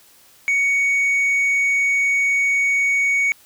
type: tone with tanh clipping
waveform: sine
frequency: 2234 Hz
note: C#7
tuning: 13 cents sharp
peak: -16 dBFS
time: 0.48-3.32 s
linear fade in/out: 0 ms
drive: 3 dB
effects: white hiss -51 dBFS RMS until 3.45 s